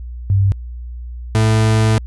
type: tone pair in turn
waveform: sine / 40% pulse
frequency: 98 / 110 Hz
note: G2 / A2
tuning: 0 / 0 cents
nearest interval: major second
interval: 200 cents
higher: second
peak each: -10 dBFS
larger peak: neither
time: 0.3-0.52 / 1.35-1.98 s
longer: second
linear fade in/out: 0 ms
effects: added 60 Hz sine -26 dBFS peak until 2.06 s + resampled to 24000 Hz